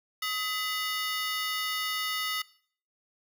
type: ring-modulated tone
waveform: 20% pulse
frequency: 1639 Hz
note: G#6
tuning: 23 cents flat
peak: -22 dBFS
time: 0.22-2.42 s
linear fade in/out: 5 ms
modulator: 373 Hz
effects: noise-tail reverb RT60 0.5 s tail -19 dB re dry